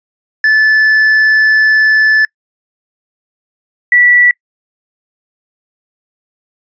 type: tone pair in turn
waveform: triangle / sine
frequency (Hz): 1741 / 1954.2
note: A6 / B6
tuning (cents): -19 / -19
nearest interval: major second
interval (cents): 200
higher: second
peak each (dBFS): -4 / -4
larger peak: neither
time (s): 0.44-2.25 / 3.92-4.31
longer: first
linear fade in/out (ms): 2
effects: noise-tail reverb RT60 0.1 s tail -26 dB re dry + resampled to 16000 Hz